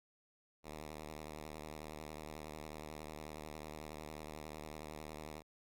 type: tone with vibrato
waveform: 5% pulse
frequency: 76.6 Hz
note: D#2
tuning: 27 cents flat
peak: -35 dBFS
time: 0.63-5.43 s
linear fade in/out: 50 ms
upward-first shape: sine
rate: 11 Hz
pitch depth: 62 cents each way
effects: none

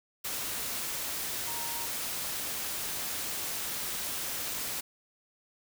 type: tone in noise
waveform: sine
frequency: 932.3 Hz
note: A#5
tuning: in tune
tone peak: -41 dBFS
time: 1.47-1.86 s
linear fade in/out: 10 ms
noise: white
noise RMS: -35 dBFS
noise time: 0.24-4.81 s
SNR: -9 dB
effects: none

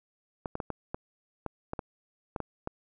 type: clicks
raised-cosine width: 1 ms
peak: -19 dBFS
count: 11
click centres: 0.458 / 0.554 / 0.602 / 0.703 / 0.945 / 1.463 / 1.734 / 1.792 / 2.362 / 2.403 / 2.674 s
effects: none

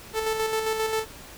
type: tone with tremolo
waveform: sawtooth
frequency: 440 Hz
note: A4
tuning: in tune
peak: -19 dBFS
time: 0.13-1.06 s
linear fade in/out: 50 ms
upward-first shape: square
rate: 7.5 Hz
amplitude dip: 40%
effects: pink hiss -44 dBFS RMS until 1.37 s

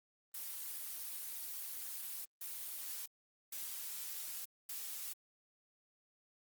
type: noise bursts at uneven times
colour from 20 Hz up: blue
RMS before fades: -44 dBFS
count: 4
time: 0.34-2.25 / 2.41-3.06 / 3.52-4.45 / 4.69-5.13 s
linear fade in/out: 5 ms
effects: Opus 24 kbps

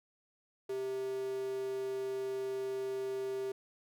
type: tone with high-pass filter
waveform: square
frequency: 130.81 Hz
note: C3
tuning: in tune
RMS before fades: -37 dBFS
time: 0.69-3.52 s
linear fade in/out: 5 ms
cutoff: 410 Hz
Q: 7.7
effects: none

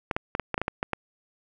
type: clicks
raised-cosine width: 0.5 ms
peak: -11 dBFS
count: 10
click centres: 0.112 / 0.165 / 0.351 / 0.397 / 0.543 / 0.579 / 0.616 / 0.681 / 0.829 / 0.933 s
effects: none

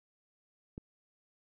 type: click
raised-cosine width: 3 ms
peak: -29 dBFS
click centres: 0.779 s
effects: none

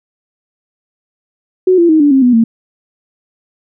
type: tone with pitch steps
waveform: sine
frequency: 370 / 341.3 / 314.7 / 290.3 / 267.7 / 246.9 / 227.8 Hz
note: F#4 / F4 / D#4 / D4 / C4 / B3 / A#3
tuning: 0 / -40 / +20 / -20 / +40 / 0 / -40 cents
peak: -5 dBFS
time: 1.67-2.44 s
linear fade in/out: 5 ms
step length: 110 ms
effects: none

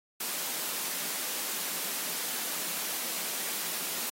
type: high-pass noise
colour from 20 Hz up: white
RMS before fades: -34 dBFS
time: 0.2-4.1 s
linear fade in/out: 5 ms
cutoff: 160 Hz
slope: 96 dB/octave
effects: AAC 48 kbps

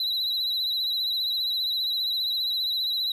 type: tone with vibrato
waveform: triangle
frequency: 3951 Hz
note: B7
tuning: in tune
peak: -23 dBFS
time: 0-3.12 s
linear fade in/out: 2 ms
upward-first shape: triangle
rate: 15 Hz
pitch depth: 68 cents each way
effects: none

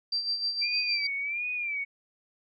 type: tone with tremolo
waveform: sine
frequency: 4699 Hz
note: D8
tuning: in tune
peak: -25 dBFS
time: 0.12-1.07 s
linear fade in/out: 5 ms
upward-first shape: sine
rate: 6.5 Hz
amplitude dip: 60%
type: tone with vibrato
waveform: sine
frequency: 2349 Hz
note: D7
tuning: in tune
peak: -29 dBFS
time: 0.61-1.85 s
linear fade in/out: 20 ms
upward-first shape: sine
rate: 1.4 Hz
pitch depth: 96 cents each way
effects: none

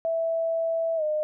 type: tone with pitch glide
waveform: sine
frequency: 658 to 610.4 Hz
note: E5 to D#5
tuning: -3 to -33 cents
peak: -23 dBFS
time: 0.05-1.23 s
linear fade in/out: 0 ms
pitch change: -130 cents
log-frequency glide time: 0.96-1.03 s
effects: none

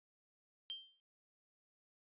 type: tone with exponential decay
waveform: sine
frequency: 3148 Hz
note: G7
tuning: 7 cents sharp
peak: -39 dBFS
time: 0.7-1 s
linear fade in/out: 0 ms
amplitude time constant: 65 ms
effects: resampled to 8000 Hz

